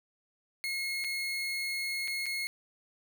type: tone with dropouts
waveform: 30% pulse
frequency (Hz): 2162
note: C#7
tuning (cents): -44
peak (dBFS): -29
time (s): 0.64-2.47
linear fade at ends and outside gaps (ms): 0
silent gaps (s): 1.041-1.045 / 2.076-2.08 / 2.258-2.264
effects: none